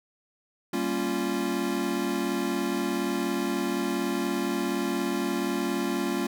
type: chord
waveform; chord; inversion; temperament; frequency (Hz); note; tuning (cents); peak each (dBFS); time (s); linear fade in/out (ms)
square; G half-diminished seventh; none; equal with one note detuned; 196 / 233.1 / 277.2 / 347.6; G3 / Bb3 / Db4 / F4; 0 / 0 / 0 / -8; -34 / -33 / -32 / -31; 0.73-6.27; 5
effects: none